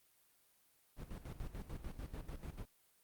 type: noise with tremolo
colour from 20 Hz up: brown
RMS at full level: -44 dBFS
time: 0.96-2.66 s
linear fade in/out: 50 ms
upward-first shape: square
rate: 6.8 Hz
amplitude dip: 70%
effects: white hiss -72 dBFS RMS until 3.03 s + Opus 32 kbps